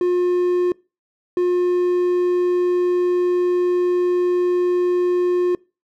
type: tone pair in turn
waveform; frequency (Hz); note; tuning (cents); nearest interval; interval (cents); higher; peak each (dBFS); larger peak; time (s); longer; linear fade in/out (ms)
triangle; 357 / 357; F4 / F4; +38 / +38; unison; 0; neither; -13; neither; 0.01-0.72 / 1.37-5.55; second; 2
effects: noise-tail reverb RT60 0.3 s tail -24 dB re dry